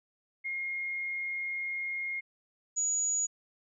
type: tone pair in turn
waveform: sine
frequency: 2140 / 6829 Hz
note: C7 / G#8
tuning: +38 / +47 cents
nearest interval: octave + minor sixth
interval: 2009 cents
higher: second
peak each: -32 / -27 dBFS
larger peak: second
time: 0.44-2.21 / 2.76-3.27 s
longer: first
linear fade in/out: 20 ms
effects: none